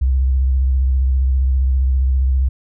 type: tone with vibrato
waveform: sine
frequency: 65.41 Hz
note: C2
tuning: in tune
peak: -12 dBFS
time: 0.01-2.49 s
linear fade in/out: 10 ms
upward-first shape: square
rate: 15 Hz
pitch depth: 48 cents each way
effects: none